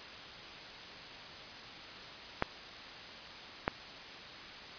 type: clicks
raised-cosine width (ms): 0.5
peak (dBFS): -13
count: 2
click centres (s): 2.424 / 3.679
effects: white hiss -47 dBFS RMS until 4.78 s + resampled to 11025 Hz